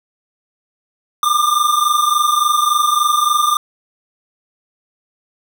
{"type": "tone pair together", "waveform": "square", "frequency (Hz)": [1187, 1210.5], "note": ["D6", "D#6"], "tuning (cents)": [18, -48], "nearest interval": "unison", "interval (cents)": 34, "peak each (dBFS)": -16, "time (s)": [1.23, 3.57], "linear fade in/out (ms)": 2, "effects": []}